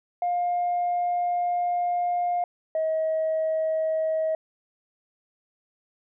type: tone pair in turn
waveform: sine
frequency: 707 / 635.9 Hz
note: F5 / D#5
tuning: +21 / +38 cents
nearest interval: major second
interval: 183 cents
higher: first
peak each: -21 / -21 dBFS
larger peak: neither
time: 0.22-2.44 / 2.75-4.35 s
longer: first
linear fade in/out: 2 ms
effects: tanh soft clip ceiling -19 dBFS